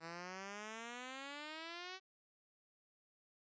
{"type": "exponential sweep", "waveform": "5% pulse", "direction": "up", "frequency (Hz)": [161.7, 382.6], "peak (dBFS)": -35, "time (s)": [0, 2], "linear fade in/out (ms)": 50, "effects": ["resampled to 16000 Hz"]}